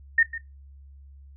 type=tone with echo; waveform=sine; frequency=1832 Hz; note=A#6; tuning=31 cents flat; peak=-15 dBFS; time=0.18-0.23 s; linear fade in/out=5 ms; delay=150 ms; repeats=1; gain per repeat=-15 dB; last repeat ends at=0.38 s; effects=noise-tail reverb RT60 0.2 s tail -17 dB re dry + added 69 Hz sine -45 dBFS peak until 1.36 s